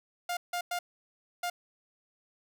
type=tone bursts at uneven times; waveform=sawtooth; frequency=705 Hz; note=F5; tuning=16 cents sharp; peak=-27 dBFS; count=4; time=0.29-0.37 / 0.53-0.61 / 0.71-0.79 / 1.43-1.5 s; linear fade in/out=5 ms; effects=none